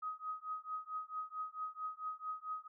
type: tone with tremolo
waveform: sine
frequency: 1259 Hz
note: D#6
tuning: 20 cents sharp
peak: -36 dBFS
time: 0.02-2.68 s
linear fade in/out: 10 ms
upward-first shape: triangle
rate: 4.5 Hz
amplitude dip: 100%
effects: none